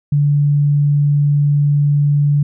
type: tone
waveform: sine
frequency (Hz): 145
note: D3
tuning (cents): -22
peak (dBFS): -10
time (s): 0.12-2.43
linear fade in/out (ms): 5
effects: none